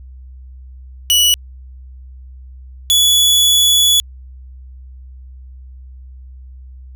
sawtooth tone pair in turn, 2941 / 3412 Hz, F#7 / G#7, -11 / +46 cents, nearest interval minor third, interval 257 cents, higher second, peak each -6 dBFS, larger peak neither, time 1.1-1.34 / 2.9-4 s, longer second, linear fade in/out 0 ms, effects added 64 Hz sine -33 dBFS peak until 6.95 s

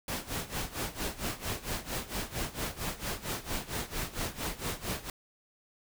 pink noise with tremolo, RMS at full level -33 dBFS, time 0.08-5.1 s, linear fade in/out 2 ms, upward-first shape sine, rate 4.4 Hz, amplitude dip 85%, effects none

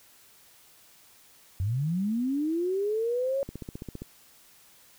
sine linear sweep, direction up, 86.8 to 558 Hz, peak -25 dBFS, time 1.6-3.43 s, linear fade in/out 0 ms
click train, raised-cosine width 3 ms, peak -24 dBFS, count 9, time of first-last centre 3.49-4.02 s, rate 15.1 Hz
effects white hiss -57 dBFS RMS until 4.98 s

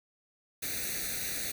white noise with comb filter, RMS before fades -35 dBFS, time 0.62-1.52 s, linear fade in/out 10 ms, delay 0.48 ms, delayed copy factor +0.95, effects none

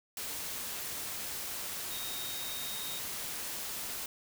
sine tone in noise, 3729 Hz, A#7, in tune, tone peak -42 dBFS, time 1.91-2.99 s, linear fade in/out 2 ms, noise white, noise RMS -39 dBFS, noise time 0.17-4.06 s, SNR -6 dB, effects none

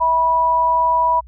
sine tone pair together, 648.7 / 978 Hz, E5 / B5, -28 / -17 cents, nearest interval perfect fifth, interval 711 cents, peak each -23 / -13 dBFS, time 0-1.21 s, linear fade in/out 20 ms, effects added 60 Hz sine -38 dBFS peak until 1.27 s

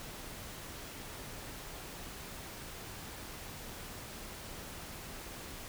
silence, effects pink hiss -46 dBFS RMS until 5.68 s

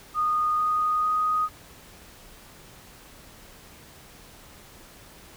sine tone with pitch steps, 1231 / 1238.8 / 1246.7 Hz, D#6 / D#6 / D#6, -19 / -8 / +3 cents, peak -21 dBFS, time 0.14-1.49 s, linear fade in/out 50 ms, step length 450 ms, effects pink hiss -49 dBFS RMS until 5.36 s

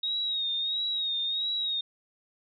sine tone with vibrato, 3760 Hz, A#7, 14 cents sharp, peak -27 dBFS, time 0.03-1.81 s, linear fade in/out 5 ms, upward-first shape sine, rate 1.5 Hz, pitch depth 59 cents each way, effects none

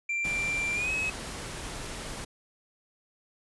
triangle tone with pitch glide, 2362 to 2561 Hz, D7 to D#7, +9 to +49 cents, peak -26 dBFS, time 0.09-1.1 s, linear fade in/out 5 ms, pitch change +140 cents, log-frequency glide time 0.74-0.91 s
pink noise, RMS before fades -38 dBFS, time 0.24-2.25 s, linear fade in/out 10 ms
effects resampled to 24000 Hz

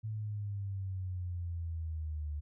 sine exponential sweep, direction down, 110 to 73.42 Hz, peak -35 dBFS, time 0.03-2.41 s, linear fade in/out 20 ms, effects none

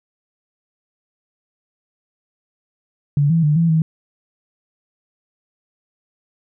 sine tone with pitch steps, 144 / 165 / 149.3 / 166.7 / 159.7 Hz, D3 / E3 / D3 / E3 / D#3, -34 / +2 / +29 / +20 / +45 cents, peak -12 dBFS, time 3.17-3.82 s, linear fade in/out 2 ms, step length 130 ms, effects none

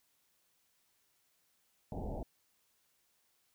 pink low-pass noise, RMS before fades -40 dBFS, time 1.92-2.23 s, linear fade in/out 2 ms, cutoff 870 Hz, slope 96 dB/octave, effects white hiss -75 dBFS RMS until 3.54 s

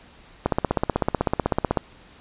click train, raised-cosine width 1 ms, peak -5 dBFS, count 22, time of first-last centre 0.46-1.772 s, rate 16 Hz, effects pink hiss -50 dBFS RMS until 2.2 s + resampled to 8000 Hz

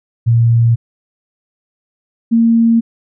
sine tone pair in turn, 116.54 / 229.7 Hz, A#2 / A#3, 0 / -25 cents, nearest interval octave, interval 1175 cents, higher second, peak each -7 dBFS, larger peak neither, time 0.26-0.76 / 2.31-2.81 s, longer neither, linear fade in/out 20 ms, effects none

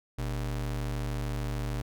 square ring-modulated tone, 86.7 Hz, F2, 12 cents flat, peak -28 dBFS, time 0.18-1.82 s, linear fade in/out 10 ms, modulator 36.6 Hz, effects none

